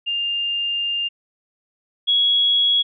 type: tone pair in turn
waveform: sine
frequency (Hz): 2804 / 3335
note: F7 / G#7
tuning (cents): +6 / +7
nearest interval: minor third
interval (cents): 301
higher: second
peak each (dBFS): -20 / -14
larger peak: second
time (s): 0.06-1.09 / 2.07-2.83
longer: first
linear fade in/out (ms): 20
effects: none